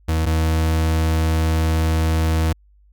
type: tone pair in turn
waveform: 40% pulse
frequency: 80.1 / 80.1 Hz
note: E2 / E2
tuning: -49 / -49 cents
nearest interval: unison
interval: 0 cents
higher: neither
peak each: -16 / -15 dBFS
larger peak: second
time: 0.08-0.26 / 0.26-2.53 s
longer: second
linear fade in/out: 10 ms
effects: added 50 Hz sine -50 dBFS peak until 2.92 s